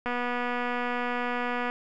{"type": "click train", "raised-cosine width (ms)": 0.5, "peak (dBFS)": -16, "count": 401, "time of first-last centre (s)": [0.06, 1.699], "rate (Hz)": 244, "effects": []}